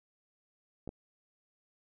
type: clicks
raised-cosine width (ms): 2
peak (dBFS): -28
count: 2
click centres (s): 0.876 / 0.891
effects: none